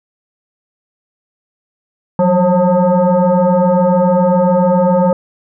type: tone with frequency modulation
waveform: sine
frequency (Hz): 173.6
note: F3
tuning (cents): -10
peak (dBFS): -8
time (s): 2.19-5.13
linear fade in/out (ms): 2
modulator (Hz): 360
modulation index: 1.9
effects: none